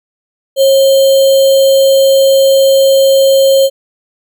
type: tone with sample-and-hold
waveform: sine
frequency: 542 Hz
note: C#5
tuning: 39 cents flat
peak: -4 dBFS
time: 0.56-3.7 s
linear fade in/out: 50 ms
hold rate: 3675 Hz
effects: none